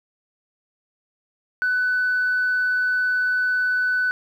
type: tone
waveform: sine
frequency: 1497 Hz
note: F#6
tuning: 20 cents sharp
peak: -17 dBFS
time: 1.62-4.11 s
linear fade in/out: 0 ms
effects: tanh soft clip ceiling -15 dBFS + 9-bit